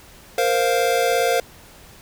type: chord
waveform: square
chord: Bb suspended second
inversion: none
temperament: equal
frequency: 466.2 / 523.3 / 698.5 Hz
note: Bb4 / C5 / F5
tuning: 0 / 0 / 0 cents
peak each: -22 dBFS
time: 0.38-1.4 s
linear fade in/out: 2 ms
effects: pink hiss -46 dBFS RMS until 2.01 s